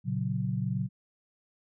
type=chord; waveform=sine; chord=F# major; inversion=first; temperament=equal; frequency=116.54 / 138.59 / 185 Hz; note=A#2 / C#3 / F#3; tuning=0 / 0 / 0 cents; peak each=-32 dBFS; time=0.04-0.89 s; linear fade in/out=50 ms; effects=none